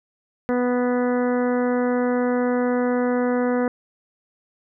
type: harmonic tone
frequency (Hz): 246.9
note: B3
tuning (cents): 0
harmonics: 1 / 2 / 3 / 4 / 5 / 6 / 7 / 8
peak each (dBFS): -21 / -22 / -31 / -34 / -35 / -35 / -38 / -40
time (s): 0.49-3.68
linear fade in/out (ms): 0
effects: none